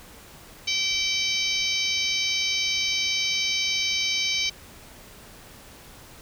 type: harmonic tone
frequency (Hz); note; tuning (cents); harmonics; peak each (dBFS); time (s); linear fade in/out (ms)
770; G5; -31; 3 / 4 / 5 / 6 / 7 / 8; -28 / -29 / -30 / -31 / -31 / -32; 0.67-4.5; 10
effects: pink hiss -47 dBFS RMS until 6.21 s